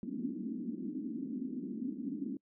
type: band-pass noise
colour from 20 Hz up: white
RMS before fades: -39 dBFS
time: 0.03-2.37 s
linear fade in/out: 2 ms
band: 210 to 290 Hz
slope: 48 dB/octave
effects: noise-tail reverb RT60 0.1 s tail -26 dB re dry